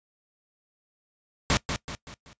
pink noise with echo, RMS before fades -22 dBFS, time 1.5-1.57 s, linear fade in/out 0 ms, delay 190 ms, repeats 4, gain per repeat -7 dB, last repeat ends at 2.33 s, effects noise-tail reverb RT60 0.1 s tail -20 dB re dry + resampled to 16000 Hz

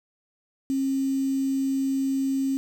sine tone with quantisation, 270 Hz, C#4, 45 cents flat, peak -22 dBFS, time 0.7-2.57 s, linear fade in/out 0 ms, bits 7, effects none

